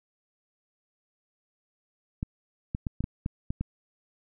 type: clicks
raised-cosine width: 5 ms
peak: -17 dBFS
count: 8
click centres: 2.229 / 2.749 / 2.868 / 3.006 / 3.041 / 3.261 / 3.505 / 3.61 s
effects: none